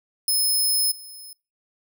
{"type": "tone with level steps", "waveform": "5% pulse", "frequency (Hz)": 5180, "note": "E8", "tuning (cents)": -31, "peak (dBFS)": [-13, -33], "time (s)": [0.28, 1.33], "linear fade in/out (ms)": 2, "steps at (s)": 0.91, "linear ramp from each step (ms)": 10, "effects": ["noise-tail reverb RT60 0.3 s tail -25 dB re dry"]}